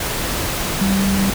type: tone in noise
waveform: sine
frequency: 195.4 Hz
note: G3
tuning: 5 cents flat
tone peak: -15 dBFS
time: 0.81-1.3 s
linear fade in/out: 5 ms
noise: pink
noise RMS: -22 dBFS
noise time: 0-1.34 s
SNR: +4 dB
effects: none